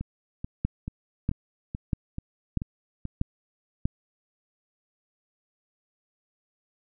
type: two click trains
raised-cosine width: 5 ms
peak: -20 / -12 dBFS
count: 8 / 6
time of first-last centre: 0.01-3.053 / 0.65-3.855 s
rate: 2.3 / 1.56 Hz
effects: none